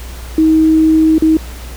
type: tone with dropouts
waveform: sine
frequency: 316.8 Hz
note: D#4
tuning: 31 cents sharp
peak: -6 dBFS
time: 0.38-1.37 s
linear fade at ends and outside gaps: 2 ms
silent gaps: 1.182-1.222 s
effects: added 60 Hz sine -26 dBFS peak until 1.76 s + pink hiss -34 dBFS RMS until 1.76 s